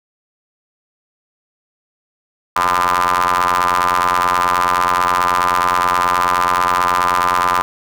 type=ring-modulated tone; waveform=sawtooth; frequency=89.4 Hz; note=F2; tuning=41 cents sharp; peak=-6 dBFS; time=2.56-7.62 s; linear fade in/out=0 ms; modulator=1110 Hz; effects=none